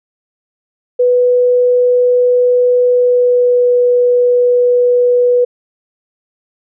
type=tone with pitch glide; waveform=sine; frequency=493.9 to 490.5 Hz; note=B4 to B4; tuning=0 to -12 cents; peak=-7 dBFS; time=0.99-5.45 s; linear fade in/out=10 ms; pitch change=-12 cents; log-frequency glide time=2.85-3.73 s; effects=none